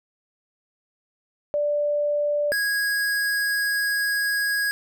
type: tone pair in turn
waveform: sine / square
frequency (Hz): 587.3 / 1652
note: D5 / G#6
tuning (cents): 0 / -10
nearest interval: octave + tritone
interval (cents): 1790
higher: second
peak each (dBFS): -20 / -22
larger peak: first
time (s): 1.54-2.52 / 2.52-4.71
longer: second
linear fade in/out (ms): 0
effects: none